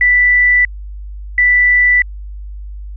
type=tone pair in turn; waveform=sine; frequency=1975.5 / 1975.5 Hz; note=B6 / B6; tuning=0 / 0 cents; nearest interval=unison; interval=0 cents; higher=neither; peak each=-7 dBFS; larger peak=neither; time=0.01-0.65 / 1.38-2.02 s; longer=neither; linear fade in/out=2 ms; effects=added 50 Hz sine -25 dBFS peak until 2.96 s